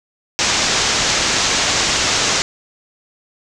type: low-pass noise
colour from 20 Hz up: white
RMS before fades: -17 dBFS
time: 0.39-2.42 s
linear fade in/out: 0 ms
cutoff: 7100 Hz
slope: 48 dB/octave
effects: none